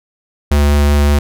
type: tone with vibrato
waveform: square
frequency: 72.5 Hz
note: D2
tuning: 22 cents flat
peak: -9 dBFS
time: 0.51-1.19 s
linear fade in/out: 5 ms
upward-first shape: sine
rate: 5.3 Hz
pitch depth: 8 cents each way
effects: none